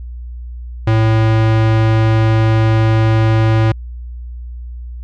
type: tone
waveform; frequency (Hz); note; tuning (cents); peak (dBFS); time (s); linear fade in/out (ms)
square; 111; A2; +16; -10; 0.87-3.72; 5
effects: added 60 Hz sine -25 dBFS peak until 5.03 s + low-pass 3000 Hz 12 dB/octave